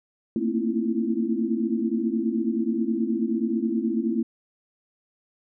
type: tone cluster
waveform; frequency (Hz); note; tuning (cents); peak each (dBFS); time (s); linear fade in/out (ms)
sine; 223.9 / 233.3 / 265.4 / 323.3 / 337.9; A3 / A#3 / C4 / E4 / E4; +30 / +2 / +25 / -34 / +43; -27 / -27 / -31 / -31 / -29; 0.36-4.23; 2
effects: none